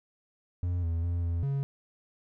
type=tone with pitch steps; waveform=triangle; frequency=88.3 / 83.3 / 86.4 / 85 / 138.5 Hz; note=F2 / E2 / F2 / F2 / C#3; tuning=+20 / +19 / -18 / -46 / -1 cents; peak=-25 dBFS; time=0.63-1.63 s; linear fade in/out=0 ms; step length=200 ms; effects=none